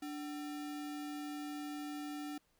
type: tone with sample-and-hold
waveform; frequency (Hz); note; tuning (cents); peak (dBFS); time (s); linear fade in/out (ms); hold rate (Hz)
sine; 293.7; D4; 0; -40; 0.02-2.38; 5; 1050
effects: pink hiss -75 dBFS RMS until 2.59 s